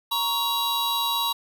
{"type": "tone cluster", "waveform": "square", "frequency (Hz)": [938, 1114, 3861], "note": ["A#5", "C#6", "B7"], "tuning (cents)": [11, 8, -40], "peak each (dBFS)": [-28, -31, -26], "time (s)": [0.11, 1.33], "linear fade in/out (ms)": 10, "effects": ["9-bit"]}